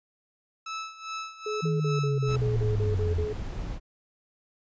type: tone with tremolo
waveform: sawtooth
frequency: 1307 Hz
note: E6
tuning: 15 cents flat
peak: -28 dBFS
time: 0.66-2.36 s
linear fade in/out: 5 ms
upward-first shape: sine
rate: 2.5 Hz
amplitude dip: 80%
type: tone bursts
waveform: sine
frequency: 424.8 Hz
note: G#4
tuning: 39 cents sharp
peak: -29 dBFS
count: 10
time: 1.46-3.329 s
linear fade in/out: 5 ms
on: 150 ms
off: 41 ms
type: linear sweep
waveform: sine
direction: down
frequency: 163.8 to 80.2 Hz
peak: -24 dBFS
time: 1.62-3.25 s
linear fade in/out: 20 ms
type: noise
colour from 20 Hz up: brown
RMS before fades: -34 dBFS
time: 2.26-3.8 s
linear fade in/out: 50 ms
effects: resampled to 16000 Hz